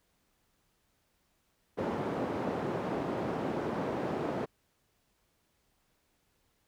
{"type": "band-pass noise", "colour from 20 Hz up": "white", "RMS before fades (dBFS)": -34, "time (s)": [1.77, 4.46], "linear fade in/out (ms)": 20, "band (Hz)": [150, 560], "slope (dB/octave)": 12, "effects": ["pink hiss -74 dBFS RMS until 6.67 s"]}